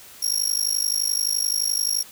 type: tone with amplitude modulation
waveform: 25% pulse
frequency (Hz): 5588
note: F8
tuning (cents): 0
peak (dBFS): -12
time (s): 0.22-2.03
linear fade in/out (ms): 10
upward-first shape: sine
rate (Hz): 51.6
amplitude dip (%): 95
effects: white hiss -45 dBFS RMS until 2.11 s